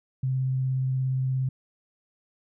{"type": "tone with vibrato", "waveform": "sine", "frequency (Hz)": 130.8, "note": "C3", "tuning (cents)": 0, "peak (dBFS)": -23, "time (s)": [0.23, 1.49], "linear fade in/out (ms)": 5, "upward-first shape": "sine", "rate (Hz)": 17, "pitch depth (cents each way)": 11, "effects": []}